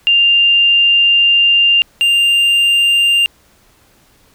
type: tone pair in turn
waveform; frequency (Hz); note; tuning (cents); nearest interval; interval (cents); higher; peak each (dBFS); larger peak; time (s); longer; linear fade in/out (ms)
sine / triangle; 2794 / 2794; F7 / F7; 0 / 0; unison; 0; neither; -7; neither; 0.07-1.82 / 2.01-3.26; first; 0
effects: pink hiss -51 dBFS RMS until 4.34 s